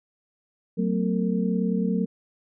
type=tone cluster; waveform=sine; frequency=186 / 223.8 / 254.3 / 456.4 Hz; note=F#3 / A3 / C4 / A#4; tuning=+9 / +30 / -49 / -37 cents; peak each=-24 / -26 / -32 / -31 dBFS; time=0.77-2.06 s; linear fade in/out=20 ms; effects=none